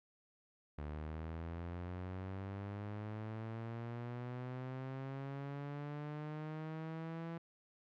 sawtooth linear sweep, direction up, 73.5 to 167.6 Hz, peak -38 dBFS, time 0.78-7.38 s, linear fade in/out 5 ms, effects low-pass 2000 Hz 12 dB/octave

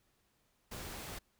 pink noise, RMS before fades -45 dBFS, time 0.71-1.19 s, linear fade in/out 10 ms, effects pink hiss -75 dBFS RMS until 1.39 s

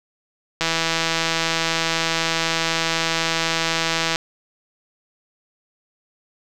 click train, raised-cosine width 0.2 ms, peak -3 dBFS, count 583, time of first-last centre 0.61-4.159 s, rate 164 Hz, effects none

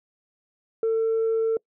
sine tone, 448.9 Hz, A4, 35 cents sharp, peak -18 dBFS, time 0.83-1.57 s, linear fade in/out 2 ms, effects noise-tail reverb RT60 0.1 s tail -26 dB re dry + tanh soft clip ceiling -18 dBFS

